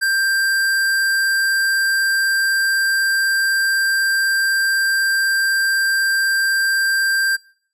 square tone, 1581 Hz, G6, 14 cents sharp, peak -16 dBFS, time 0.01-7.37 s, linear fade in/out 20 ms, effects noise-tail reverb RT60 0.6 s tail -25 dB re dry + resampled to 32000 Hz

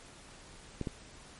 clicks, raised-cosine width 3 ms, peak -21 dBFS, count 2, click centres 0.813 / 0.872 s, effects pink hiss -53 dBFS RMS until 1.39 s + MP3 48 kbps

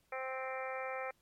harmonic tone, 261.6 Hz, C4, in tune, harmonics 2 / 3 / 4 / 5 / 6 / 7 / 8 / 9, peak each -41 / -44 / -50 / -45 / -54 / -48 / -49 / -47 dBFS, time 0.12-1.11 s, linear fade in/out 5 ms, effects pink hiss -74 dBFS RMS until 1.21 s + MP3 64 kbps

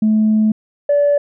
sine tone pair in turn, 216.3 / 577.5 Hz, A3 / D5, -29 / -29 cents, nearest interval octave + perfect fourth, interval 1700 cents, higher second, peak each -9 dBFS, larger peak neither, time 0.02-0.52 / 0.89-1.18 s, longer first, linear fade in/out 5 ms, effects tanh soft clip ceiling -7 dBFS

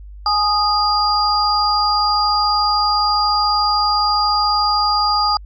sine tone cluster, 835 / 1240 / 4807 Hz, G#5 / D#6 / D8, +9 / -6 / +39 cents, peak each -18 dBFS, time 0.26-5.37 s, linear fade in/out 2 ms, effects added 50 Hz sine -33 dBFS peak until 5.45 s

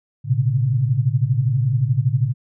sine tone cluster, 113.5 / 126.6 / 138.6 Hz, A#2 / B2 / C#3, -46 / +43 / 0 cents, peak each -20 dBFS, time 0.24-2.34 s, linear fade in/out 50 ms, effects none

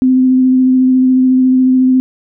sine tone with vibrato, 257.5 Hz, C4, 28 cents flat, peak -6 dBFS, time 0.02-2 s, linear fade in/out 0 ms, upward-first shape sine, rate 14 Hz, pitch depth 13 cents each way, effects none

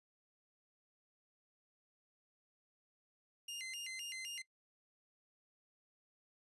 sawtooth tone with vibrato, 2416 Hz, D7, 48 cents sharp, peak -40 dBFS, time 3.48-4.42 s, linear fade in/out 5 ms, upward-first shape square, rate 3.9 Hz, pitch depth 270 cents each way, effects noise-tail reverb RT60 0.1 s tail -19 dB re dry + resampled to 24000 Hz

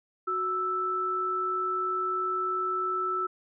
sine tone pair together, 370 / 1318.5 Hz, F#4 / E6, 0 / 0 cents, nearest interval octave + minor seventh, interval 2200 cents, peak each -34 / -27 dBFS, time 0.27-3.27 s, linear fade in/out 10 ms, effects none

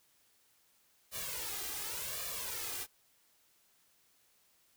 white noise with flanger, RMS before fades -40 dBFS, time 1.11-2.87 s, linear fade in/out 50 ms, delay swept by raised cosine 1.7 to 2.51 ms, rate 0.89 Hz, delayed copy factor +0.8, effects white hiss -70 dBFS RMS until 4.76 s

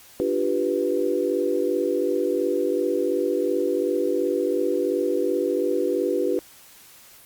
sine chord, G dominant seventh, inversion second, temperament equal, 293.7 / 349.2 / 392 / 493.9 Hz, D4 / F4 / G4 / B4, 0 / 0 / 0 / 0 cents, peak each -28 / -26 / -25 / -25 dBFS, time 0.2-6.39 s, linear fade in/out 0 ms, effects white hiss -49 dBFS RMS until 7.25 s + Opus 48 kbps

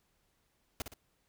pink noise with echo, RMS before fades -37 dBFS, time 0.8-0.82 s, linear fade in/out 0 ms, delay 59 ms, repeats 2, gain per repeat -7 dB, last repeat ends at 0.938 s, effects pink hiss -75 dBFS RMS until 1.28 s

